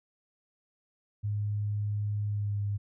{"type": "tone with pitch glide", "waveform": "sine", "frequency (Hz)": [103.83, 101.87], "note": ["G#2", "G#2"], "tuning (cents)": [0, -33], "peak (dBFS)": -28, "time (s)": [1.23, 2.78], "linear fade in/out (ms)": 20, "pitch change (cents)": -33, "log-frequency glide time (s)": [2.26, 2.62], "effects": []}